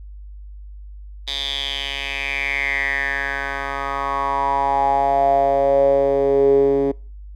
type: tone with band-pass filter sweep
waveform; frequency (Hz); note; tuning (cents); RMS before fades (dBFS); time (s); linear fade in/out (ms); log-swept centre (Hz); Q
10% pulse; 138.59; C#3; 0; -19; 1.27-6.92; 10; 3800 to 350; 6.6
effects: noise-tail reverb RT60 0.4 s tail -25 dB re dry + added 50 Hz sine -34 dBFS peak until 7.35 s